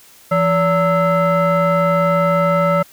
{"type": "tone with frequency modulation", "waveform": "sine", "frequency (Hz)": 572, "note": "D5", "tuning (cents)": -46, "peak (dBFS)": -11, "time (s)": [0.31, 2.83], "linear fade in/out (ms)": 10, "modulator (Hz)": 741, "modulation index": 1.2, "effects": ["tanh soft clip ceiling -7 dBFS", "white hiss -46 dBFS RMS until 2.92 s"]}